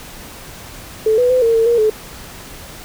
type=tone with pitch steps; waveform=sine; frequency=437.5 / 493.8 / 508 / 458.6 / 452.2 / 471.7 / 431.6 Hz; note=A4 / B4 / B4 / A#4 / A4 / A#4 / A4; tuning=-10 / 0 / +49 / -28 / +47 / +20 / -33 cents; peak=-10 dBFS; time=1.06-1.9 s; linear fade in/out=5 ms; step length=120 ms; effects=pink hiss -35 dBFS RMS until 2.84 s